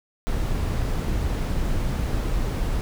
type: noise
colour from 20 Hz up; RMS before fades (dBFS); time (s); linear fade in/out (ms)
brown; -24; 0.27-2.81; 0
effects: none